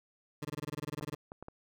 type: tone bursts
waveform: 20% pulse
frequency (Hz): 148.8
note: D3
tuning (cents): +23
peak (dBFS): -31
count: 15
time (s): 0.42-1.149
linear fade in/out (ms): 5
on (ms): 29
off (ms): 21
type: clicks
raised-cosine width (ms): 1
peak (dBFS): -30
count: 5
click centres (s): 1.011 / 1.143 / 1.319 / 1.426 / 1.484
effects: none